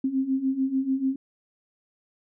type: beating tone pair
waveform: sine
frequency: 261.6 / 268.4 Hz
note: C4 / C4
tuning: 0 / +44 cents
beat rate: 6.8 Hz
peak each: -28 / -24 dBFS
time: 0.04-1.16 s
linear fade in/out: 5 ms
effects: none